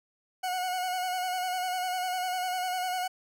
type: tone with vibrato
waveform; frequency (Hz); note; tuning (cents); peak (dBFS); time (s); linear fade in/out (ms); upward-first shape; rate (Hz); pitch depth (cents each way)
40% pulse; 733; F#5; -16; -28; 0.43-3.08; 10; square; 10; 26
effects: none